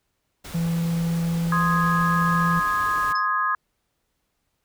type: noise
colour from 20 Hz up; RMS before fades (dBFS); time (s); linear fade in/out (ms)
pink; -38; 0.44-3.13; 10
type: tone with pitch glide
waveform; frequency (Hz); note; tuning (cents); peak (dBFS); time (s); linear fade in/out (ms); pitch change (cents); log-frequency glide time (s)
triangle; 167.4 to 168.37; E3 to E3; +27 to +37; -19; 0.54-2.6; 10; +10; 1.1-2.04
type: chord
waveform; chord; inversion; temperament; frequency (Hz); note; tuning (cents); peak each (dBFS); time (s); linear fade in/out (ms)
sine; Ab major; first; equal; 1046.5 / 1244.5 / 1661.2; C6 / Eb6 / Ab6; 0 / 0 / 0; -25 / -23 / -26; 1.52-3.55; 2
type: tone with exponential decay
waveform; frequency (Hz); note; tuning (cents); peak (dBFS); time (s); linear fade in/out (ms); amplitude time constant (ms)
sine; 5200; E8; -24; -29; 3.15-3.28; 5; 28
effects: pink hiss -74 dBFS RMS until 4.64 s